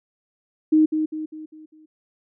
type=tone with echo; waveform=sine; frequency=311.1 Hz; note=D#4; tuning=in tune; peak=-12 dBFS; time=0.72-0.86 s; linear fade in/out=10 ms; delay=200 ms; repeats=5; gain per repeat=-7 dB; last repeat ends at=1.86 s; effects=none